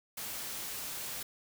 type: noise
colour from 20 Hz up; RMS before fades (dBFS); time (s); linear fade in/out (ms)
white; -40; 0.17-1.23; 5
effects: none